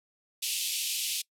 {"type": "band-pass noise", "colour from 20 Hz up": "pink", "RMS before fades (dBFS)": -32, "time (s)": [0.42, 1.22], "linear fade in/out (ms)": 10, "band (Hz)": [2600, 14000], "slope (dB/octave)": 48, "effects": ["noise-tail reverb RT60 0.1 s tail -23 dB re dry"]}